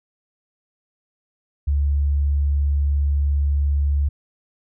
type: tone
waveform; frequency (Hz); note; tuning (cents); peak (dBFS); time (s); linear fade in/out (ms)
sine; 71.4; D2; -48; -16; 1.67-4.09; 10
effects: none